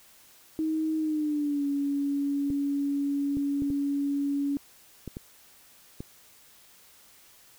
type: tone with pitch glide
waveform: sine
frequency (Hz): 315.2 to 282.4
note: D#4 to C#4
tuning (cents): +23 to +32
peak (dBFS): -25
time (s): 0.59-4.57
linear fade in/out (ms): 0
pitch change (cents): -191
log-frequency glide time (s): 0.97-1.66
type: clicks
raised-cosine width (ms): 3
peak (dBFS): -23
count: 7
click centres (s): 2.503 / 3.37 / 3.621 / 3.703 / 5.077 / 5.169 / 6.005
effects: white hiss -56 dBFS RMS until 7.58 s